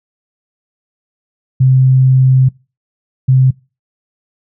sine tone pair in turn, 130.6 / 130.6 Hz, C3 / C3, -3 / -3 cents, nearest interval unison, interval 0 cents, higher neither, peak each -5 dBFS, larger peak neither, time 1.6-2.49 / 3.28-3.51 s, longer first, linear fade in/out 10 ms, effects noise-tail reverb RT60 0.3 s tail -24 dB re dry

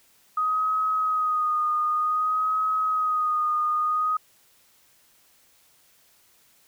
sine tone with vibrato, 1249 Hz, D#6, 6 cents sharp, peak -21 dBFS, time 0.37-4.17 s, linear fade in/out 5 ms, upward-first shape sine, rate 0.54 Hz, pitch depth 33 cents each way, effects white hiss -60 dBFS RMS until 6.67 s

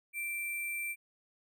sine tone with sample-and-hold, 2349 Hz, D7, in tune, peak -34 dBFS, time 0.13-0.96 s, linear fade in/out 50 ms, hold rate 11025 Hz, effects none

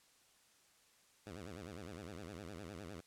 10% pulse tone with vibrato, 92.5 Hz, F#2, in tune, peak -39 dBFS, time 1.26-3.01 s, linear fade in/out 10 ms, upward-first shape sine, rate 9.8 Hz, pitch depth 250 cents each way, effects white hiss -69 dBFS RMS until 3.06 s + low-pass 10000 Hz 12 dB/octave

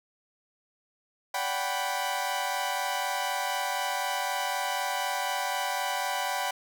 sawtooth chord, G major seventh, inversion second, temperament equal with one note detuned, 575.2 / 740 / 784 / 987.8 Hz, D5 / F#5 / G5 / B5, -36 / 0 / 0 / 0 cents, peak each -34 / -30 / -29 / -29 dBFS, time 1.34-6.51 s, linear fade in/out 5 ms, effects none

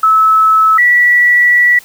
sine tone pair in turn, 1300 / 1947.8 Hz, E6 / B6, -24 / -24 cents, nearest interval perfect fifth, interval 700 cents, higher second, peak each -5 dBFS, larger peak neither, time 0.03-0.78 / 0.78-1.79 s, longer second, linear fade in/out 5 ms, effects white hiss -39 dBFS RMS until 1.84 s

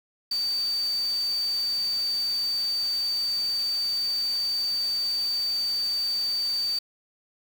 sine tone in noise, 4604 Hz, D8, 35 cents flat, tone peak -24 dBFS, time 0.31-6.79 s, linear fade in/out 5 ms, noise white, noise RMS -42 dBFS, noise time 0.31-6.79 s, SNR +15 dB, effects none

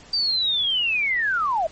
sine linear sweep, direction down, 4699 to 607 Hz, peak -19 dBFS, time 0.13-1.67 s, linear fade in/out 5 ms, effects pink hiss -47 dBFS RMS until 1.71 s + MP3 32 kbps

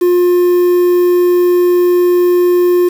triangle tone with quantisation, 355.2 Hz, F4, 29 cents sharp, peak -5 dBFS, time 0.01-2.89 s, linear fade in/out 10 ms, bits 5, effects none

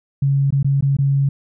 sine tone with dropouts, 138.59 Hz, C#3, in tune, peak -13 dBFS, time 0.22-1.29 s, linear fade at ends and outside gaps 5 ms, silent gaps 0.506-0.524 / 0.629-0.645 / 0.809-0.824 / 0.968-0.986 s, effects none

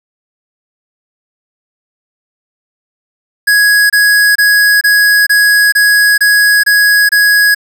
square tone bursts, 1665 Hz, G#6, 4 cents sharp, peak -6 dBFS, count 9, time 3.47-7.548 s, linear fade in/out 10 ms, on 430 ms, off 26 ms, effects 7-bit

